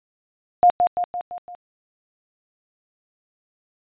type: tone with echo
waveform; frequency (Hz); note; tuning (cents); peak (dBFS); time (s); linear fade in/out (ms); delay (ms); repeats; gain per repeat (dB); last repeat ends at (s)
sine; 710; F5; +28; -9; 0.63-0.7; 0; 170; 5; -5; 1.55
effects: resampled to 8000 Hz